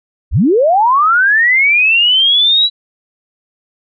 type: linear sweep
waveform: sine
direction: up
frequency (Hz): 33.66 to 3951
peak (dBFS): -7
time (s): 0.31-2.7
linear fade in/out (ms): 50
effects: none